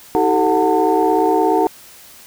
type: tone cluster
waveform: sine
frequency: 318.2 / 387.6 / 444.5 / 735 / 899 Hz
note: D#4 / G4 / A4 / F#5 / A5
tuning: +39 / -20 / +18 / -12 / +37 cents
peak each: -18 dBFS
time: 0.15-1.67 s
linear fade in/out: 0 ms
effects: tanh soft clip ceiling -3 dBFS + white hiss -42 dBFS RMS until 2.26 s